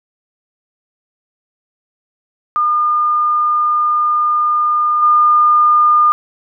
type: tone with level steps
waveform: sine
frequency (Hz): 1212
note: D#6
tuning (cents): -46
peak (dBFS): -11 / -7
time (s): 2.56-6.12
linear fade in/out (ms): 0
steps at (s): 5.02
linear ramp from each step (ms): 10
effects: none